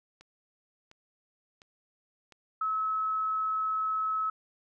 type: click train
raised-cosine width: 0.2 ms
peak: -35 dBFS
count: 4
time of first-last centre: 0.21-2.323 s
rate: 1.42 Hz
type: tone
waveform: sine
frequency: 1292 Hz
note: E6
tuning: 35 cents flat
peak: -27 dBFS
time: 2.61-4.3 s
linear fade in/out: 5 ms
effects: none